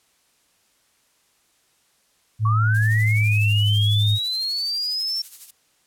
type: tone with pitch glide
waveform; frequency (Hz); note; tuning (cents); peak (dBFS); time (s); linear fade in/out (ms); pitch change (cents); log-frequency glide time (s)
sine; 109 to 104.86; A2 to G#2; -16 to +17; -16; 2.39-4.19; 50; -67; 2.98-3.48
type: linear sweep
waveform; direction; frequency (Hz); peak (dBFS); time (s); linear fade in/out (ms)
sine; up; 1100 to 5460; -22; 2.45-5.22; 5
type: noise with tremolo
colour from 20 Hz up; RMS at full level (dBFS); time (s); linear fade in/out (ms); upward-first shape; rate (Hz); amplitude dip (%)
violet; -34; 2.74-5.51; 10; sine; 12; 60
effects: white hiss -63 dBFS RMS until 5.86 s + low-pass 11000 Hz 12 dB/octave